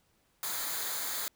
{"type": "noise with comb filter", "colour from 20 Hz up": "white", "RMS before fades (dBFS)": -35, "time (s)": [0.43, 1.28], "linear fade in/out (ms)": 0, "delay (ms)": 0.36, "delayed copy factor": -0.65, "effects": ["pink hiss -71 dBFS RMS until 1.35 s"]}